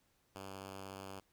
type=tone; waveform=5% pulse; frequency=96.8 Hz; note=G2; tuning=21 cents flat; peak=-35 dBFS; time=0.35-1.2 s; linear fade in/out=5 ms; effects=pink hiss -75 dBFS RMS until 1.32 s